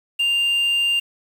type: tone with quantisation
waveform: triangle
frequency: 2794 Hz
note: F7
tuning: in tune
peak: -15 dBFS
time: 0.19-1 s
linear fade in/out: 10 ms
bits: 7
effects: none